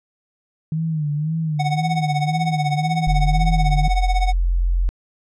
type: tone with vibrato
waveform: sine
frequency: 154.4 Hz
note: D#3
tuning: 13 cents flat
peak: -19 dBFS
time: 0.72-3.88 s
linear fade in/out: 2 ms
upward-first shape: sine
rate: 1.9 Hz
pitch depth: 92 cents each way
type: tone with tremolo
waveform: square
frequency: 740 Hz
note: F#5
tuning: in tune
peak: -18 dBFS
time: 1.59-4.33 s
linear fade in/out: 10 ms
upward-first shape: triangle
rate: 16 Hz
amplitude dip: 95%
type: tone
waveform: sine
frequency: 43.65 Hz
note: F1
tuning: in tune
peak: -15 dBFS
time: 3.07-4.89 s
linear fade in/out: 0 ms
effects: low-pass 6000 Hz 12 dB/octave